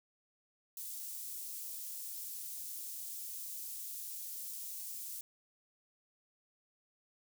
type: high-pass noise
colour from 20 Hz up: white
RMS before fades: -44 dBFS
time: 0.77-5.21 s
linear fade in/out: 2 ms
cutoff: 7300 Hz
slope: 12 dB/octave
effects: none